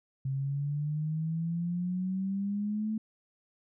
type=exponential sweep; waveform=sine; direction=up; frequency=133.2 to 220 Hz; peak=-29 dBFS; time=0.25-2.98 s; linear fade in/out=5 ms; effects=none